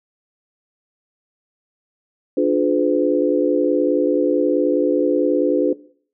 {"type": "chord", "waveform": "sine", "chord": "D diminished seventh", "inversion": "none", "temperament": "just", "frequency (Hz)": [293.7, 352.4, 422.9, 507.5], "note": ["D4", "F4", "Ab4", "Cb5"], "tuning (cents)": [0, 16, 31, 47], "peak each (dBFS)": [-18, -20, -21, -20], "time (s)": [2.37, 5.73], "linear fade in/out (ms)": 5, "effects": ["noise-tail reverb RT60 0.5 s tail -18 dB re dry"]}